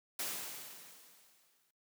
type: noise with exponential decay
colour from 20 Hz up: white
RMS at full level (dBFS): -37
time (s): 0.19-1.71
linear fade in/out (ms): 5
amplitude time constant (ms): 330
effects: noise-tail reverb RT60 0.2 s tail -23 dB re dry + high-pass 150 Hz 12 dB/octave